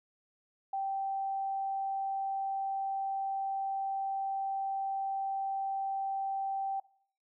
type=tone; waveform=sine; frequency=780 Hz; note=G5; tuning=9 cents flat; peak=-31 dBFS; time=0.73-6.8 s; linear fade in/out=5 ms; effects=noise-tail reverb RT60 0.6 s tail -21 dB re dry